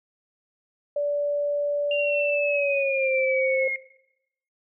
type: tone with pitch glide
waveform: sine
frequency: 580 to 525.8 Hz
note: D5 to C5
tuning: -22 to +8 cents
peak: -22 dBFS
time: 0.96-3.68 s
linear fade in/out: 5 ms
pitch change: -170 cents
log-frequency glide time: 2.52-3.1 s
type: linear sweep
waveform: sine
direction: down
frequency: 2794 to 2134 Hz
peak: -25 dBFS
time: 1.91-3.76 s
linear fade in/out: 2 ms
effects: noise-tail reverb RT60 0.8 s tail -18 dB re dry